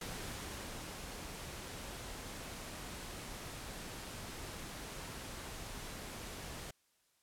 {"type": "noise with ADSR envelope", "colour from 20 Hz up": "pink", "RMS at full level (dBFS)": -43, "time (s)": [0.01, 6.71], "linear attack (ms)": 4, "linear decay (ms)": 940, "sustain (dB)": -3, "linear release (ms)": 7, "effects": ["white hiss -75 dBFS RMS until 7.22 s", "low-pass 12000 Hz 12 dB/octave"]}